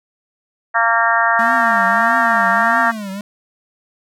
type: harmonic tone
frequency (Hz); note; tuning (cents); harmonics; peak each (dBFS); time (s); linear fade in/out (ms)
230; A#3; -23; 3 / 4 / 5 / 6 / 7 / 8; -19 / -19 / -19 / -19 / -19 / -19; 0.74-2.92; 20
type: tone with vibrato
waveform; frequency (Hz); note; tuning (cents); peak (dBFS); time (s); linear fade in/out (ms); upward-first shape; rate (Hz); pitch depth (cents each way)
square; 220.6; A3; +5; -25; 1.39-3.21; 2; triangle; 1.6; 270
effects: none